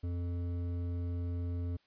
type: tone with hard clipping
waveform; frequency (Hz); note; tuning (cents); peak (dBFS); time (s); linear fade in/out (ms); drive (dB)
sine; 87.31; F2; 0; -35; 0.03-1.77; 10; 10
effects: white hiss -71 dBFS RMS until 1.86 s + resampled to 11025 Hz